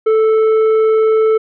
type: tone with tanh clipping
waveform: sine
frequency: 439.2 Hz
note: A4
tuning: 3 cents flat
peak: -10 dBFS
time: 0.06-1.38 s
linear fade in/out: 10 ms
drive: 7 dB
effects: none